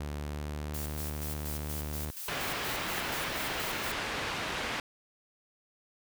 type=tone with pitch glide; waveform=sawtooth; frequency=73.42 to 74.75 Hz; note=D2 to D2; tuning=0 to +31 cents; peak=-31 dBFS; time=0-2.11 s; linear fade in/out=5 ms; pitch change=+31 cents; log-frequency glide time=0.17-0.62 s
type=noise with tremolo; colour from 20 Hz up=blue; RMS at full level=-40 dBFS; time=0.74-3.92 s; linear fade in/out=5 ms; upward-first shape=square; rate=4.2 Hz; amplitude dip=55%
type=low-pass noise; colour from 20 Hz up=white; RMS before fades=-35 dBFS; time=2.28-4.8 s; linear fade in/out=2 ms; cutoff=2600 Hz; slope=12 dB/octave
effects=none